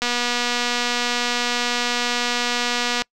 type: click train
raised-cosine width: 0.2 ms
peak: -5 dBFS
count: 727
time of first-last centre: 0.02-3.02 s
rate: 242 Hz
effects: noise-tail reverb RT60 0.1 s tail -26 dB re dry